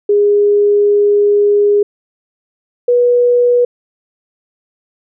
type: tone pair in turn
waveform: sine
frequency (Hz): 410.7 / 486.7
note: G#4 / B4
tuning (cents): -19 / -25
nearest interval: minor third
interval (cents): 294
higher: second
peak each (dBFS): -7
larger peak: neither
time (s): 0.09-1.83 / 2.88-3.65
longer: first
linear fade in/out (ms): 5
effects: none